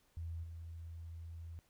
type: tone with level steps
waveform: sine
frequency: 83 Hz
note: E2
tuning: 12 cents sharp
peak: -40 / -45 dBFS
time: 0.17-1.59 s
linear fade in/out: 0 ms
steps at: 0.43 s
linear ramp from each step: 10 ms
effects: pink hiss -73 dBFS RMS until 1.69 s